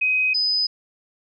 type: tone pair in turn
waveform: sine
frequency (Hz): 2519 / 5008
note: D#7 / D#8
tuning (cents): +21 / +10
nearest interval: octave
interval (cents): 1189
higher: second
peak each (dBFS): -17 / -18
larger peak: first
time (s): 0.01-0.34 / 0.34-0.67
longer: neither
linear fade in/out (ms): 10
effects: none